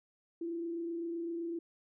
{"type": "tone with frequency modulation", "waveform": "sine", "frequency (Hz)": 337, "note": "E4", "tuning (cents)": 38, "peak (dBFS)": -35, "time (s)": [0.41, 1.59], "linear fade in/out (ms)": 5, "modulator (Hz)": 27.8, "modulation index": 0.3, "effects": []}